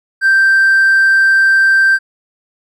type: tone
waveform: triangle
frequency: 1568 Hz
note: G6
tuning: in tune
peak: -4 dBFS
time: 0.21-1.99 s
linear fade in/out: 50 ms
effects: tanh soft clip ceiling -2 dBFS